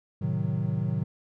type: chord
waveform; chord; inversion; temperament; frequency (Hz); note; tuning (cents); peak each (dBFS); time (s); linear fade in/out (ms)
triangle; A diminished seventh; none; equal; 110 / 130.81 / 155.56 / 185; A2 / C3 / Eb3 / Gb3; 0 / 0 / 0 / 0; -29 / -29 / -28 / -30; 0.21-1.04; 10
effects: none